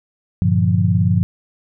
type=chord; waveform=sine; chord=G minor seventh; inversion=none; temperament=equal; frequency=98 / 116.54 / 146.83 / 174.61 Hz; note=G2 / Bb2 / D3 / F3; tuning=0 / 0 / 0 / 0 cents; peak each=-16 / -19 / -22 / -17 dBFS; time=0.42-1.23 s; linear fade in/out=0 ms; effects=none